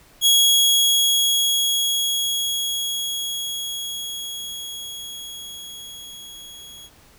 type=tone with level ramp; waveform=sawtooth; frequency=3322 Hz; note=G#7; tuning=in tune; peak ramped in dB=-9 to -36 dBFS; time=0.21-6.9 s; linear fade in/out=50 ms; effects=pink hiss -52 dBFS RMS until 7.18 s